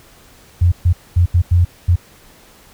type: tone bursts at uneven times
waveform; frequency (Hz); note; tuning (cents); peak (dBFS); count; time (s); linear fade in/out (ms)
sine; 87.6; F2; +6; -8; 6; 0.61-0.72 / 0.85-0.93 / 1.16-1.26 / 1.34-1.42 / 1.51-1.65 / 1.88-1.96; 10
effects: pink hiss -46 dBFS RMS until 2.73 s